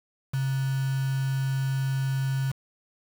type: tone with quantisation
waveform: sine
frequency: 134.2 Hz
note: C3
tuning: 44 cents sharp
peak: -24 dBFS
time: 0.33-2.52 s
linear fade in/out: 10 ms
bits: 6
effects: none